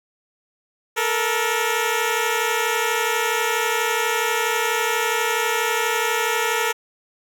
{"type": "tone pair together", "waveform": "10% pulse", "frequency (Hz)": [440, 472.2], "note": ["A4", "A#4"], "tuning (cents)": [0, 22], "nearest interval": "minor second", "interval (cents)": 122, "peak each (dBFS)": -14, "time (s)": [0.96, 6.73], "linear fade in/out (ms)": 20, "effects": []}